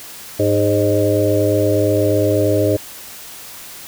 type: harmonic tone with a mistuned harmonic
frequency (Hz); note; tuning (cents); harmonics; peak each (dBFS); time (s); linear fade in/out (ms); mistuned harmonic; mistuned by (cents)
102.6; G#2; -21; 1 / 3 / 4 / 5 / 6; -19 / -19 / -19 / -19 / -19; 0.39-2.77; 10; 5; +47
effects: white hiss -35 dBFS RMS until 3.87 s